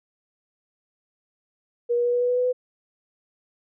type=tone with pitch steps; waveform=sine; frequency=477.5 / 480.8 / 484.2 / 487.5 / 490.9 / 494.3 / 497.8 / 501.2 Hz; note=A#4 / B4 / B4 / B4 / B4 / B4 / B4 / B4; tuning=+42 / -46 / -34 / -23 / -10 / +1 / +14 / +25 cents; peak=-19 dBFS; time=1.89-2.53 s; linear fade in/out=20 ms; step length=80 ms; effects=none

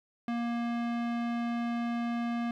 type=tone with low-pass filter; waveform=square; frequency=235.8 Hz; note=A#3; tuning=20 cents sharp; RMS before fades=-32 dBFS; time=0.28-2.51 s; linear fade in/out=2 ms; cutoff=2600 Hz; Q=0.78; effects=11-bit

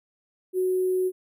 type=tone with sample-and-hold; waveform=sine; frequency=370 Hz; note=F#4; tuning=in tune; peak=-21 dBFS; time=0.53-1.12 s; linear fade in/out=50 ms; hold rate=11025 Hz; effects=none

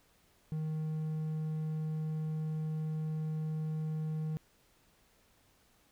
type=tone; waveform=triangle; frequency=156.2 Hz; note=D#3; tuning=7 cents sharp; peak=-31 dBFS; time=0.52-4.37 s; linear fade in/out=0 ms; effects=pink hiss -68 dBFS RMS until 5.91 s

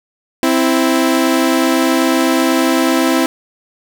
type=tone pair together; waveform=sawtooth; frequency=261.6 / 329.6 Hz; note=C4 / E4; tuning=0 / 0 cents; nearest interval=major third; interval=400 cents; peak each=-10 dBFS; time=0.43-3.26 s; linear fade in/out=0 ms; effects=none

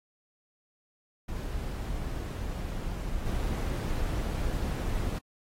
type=noise with level steps; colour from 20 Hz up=brown; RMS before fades=-34 / -30 dBFS; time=1.28-5.19 s; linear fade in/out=10 ms; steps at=3.25 s; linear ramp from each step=20 ms; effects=AAC 48 kbps

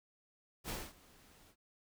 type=noise with ADSR envelope; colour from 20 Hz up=pink; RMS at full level=-40 dBFS; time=0.64-1.56 s; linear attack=54 ms; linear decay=230 ms; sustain=-23 dB; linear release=72 ms; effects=none

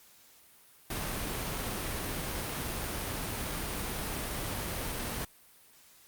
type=noise; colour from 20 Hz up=pink; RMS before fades=-35 dBFS; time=0.9-5.25 s; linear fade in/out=5 ms; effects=white hiss -59 dBFS RMS until 6.07 s + Opus 48 kbps

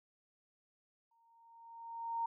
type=tone with exponential growth; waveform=sine; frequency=923 Hz; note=A#5; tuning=17 cents flat; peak=-32 dBFS; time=1.11-2.26 s; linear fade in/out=5 ms; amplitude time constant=250 ms; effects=none

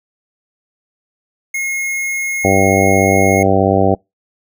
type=tone; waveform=square; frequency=2158 Hz; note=C#7; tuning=47 cents flat; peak=-18 dBFS; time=1.54-3.43 s; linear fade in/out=5 ms
type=harmonic tone; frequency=96.8 Hz; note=G2; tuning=21 cents flat; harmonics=1 / 2 / 3 / 4 / 5 / 6 / 7 / 8; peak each=-18 / -18 / -18 / -18 / -18 / -18 / -18 / -18 dBFS; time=2.44-3.95 s; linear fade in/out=10 ms
effects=noise-tail reverb RT60 0.2 s tail -26 dB re dry

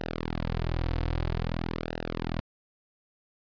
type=tone with flanger; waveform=sawtooth; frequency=41.2 Hz; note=E1; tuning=in tune; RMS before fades=-31 dBFS; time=0-2.4 s; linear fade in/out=0 ms; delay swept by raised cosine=0.88 to 4.98 ms; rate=0.51 Hz; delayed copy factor=-0.9; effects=resampled to 11025 Hz

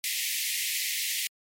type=high-pass noise; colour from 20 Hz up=pink; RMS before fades=-30 dBFS; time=0.04-1.27 s; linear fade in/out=0 ms; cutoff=1900 Hz; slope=96 dB/octave; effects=MP3 64 kbps

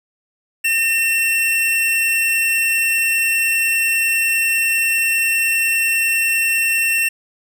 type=tone pair together; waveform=square; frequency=1819.5 / 2705 Hz; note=A#6 / E7; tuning=-42 / +44 cents; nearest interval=perfect fifth; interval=686 cents; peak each=-24 / -16 dBFS; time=0.64-7.09 s; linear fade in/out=10 ms; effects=none

